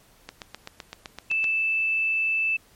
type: click train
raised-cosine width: 0.2 ms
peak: -18 dBFS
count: 10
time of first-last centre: 0.29-1.442 s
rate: 7.81 Hz
type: tone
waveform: sine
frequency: 2637 Hz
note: E7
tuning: in tune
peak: -21 dBFS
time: 1.3-2.57 s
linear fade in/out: 10 ms
effects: pink hiss -57 dBFS RMS until 2.75 s + MP3 64 kbps